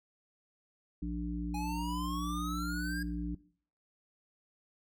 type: harmonic tone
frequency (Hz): 59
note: A#1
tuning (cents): +22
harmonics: 1 / 3 / 5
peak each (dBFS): -38 / -38 / -38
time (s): 1.02-3.35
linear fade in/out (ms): 5
type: exponential sweep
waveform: square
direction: up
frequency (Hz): 826 to 1641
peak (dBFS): -39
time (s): 1.54-3.03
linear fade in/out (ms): 5
effects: noise-tail reverb RT60 0.5 s tail -19 dB re dry